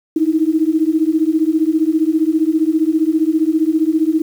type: beating tone pair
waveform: sine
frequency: 309.4 / 324.4 Hz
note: D#4 / E4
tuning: -10 / -28 cents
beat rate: 15 Hz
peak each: -15 dBFS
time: 0.16-4.22 s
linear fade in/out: 5 ms
effects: 7-bit